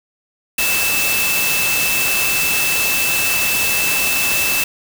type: tone in noise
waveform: sine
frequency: 2637 Hz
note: E7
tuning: in tune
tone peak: -18 dBFS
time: 0.58-4.64 s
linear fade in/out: 5 ms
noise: white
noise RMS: -19 dBFS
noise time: 0.58-4.64 s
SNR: -2 dB
effects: none